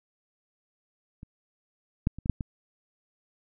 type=clicks; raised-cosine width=5 ms; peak=-30 / -11 / -27 / -20 / -8 / -19 dBFS; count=6; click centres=1.231 / 2.071 / 2.186 / 2.259 / 2.297 / 2.408 s; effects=none